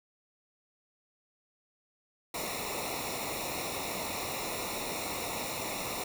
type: noise with comb filter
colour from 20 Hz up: pink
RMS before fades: -36 dBFS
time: 2.34-6.04 s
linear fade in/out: 5 ms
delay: 0.63 ms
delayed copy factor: -0.85
effects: none